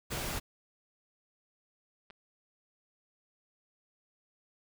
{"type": "noise", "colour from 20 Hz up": "pink", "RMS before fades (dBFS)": -36, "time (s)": [0.1, 0.4], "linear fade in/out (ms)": 20}
{"type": "clicks", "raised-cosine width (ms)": 0.3, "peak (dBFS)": -36, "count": 2, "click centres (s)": [2.102, 2.107]}
{"effects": []}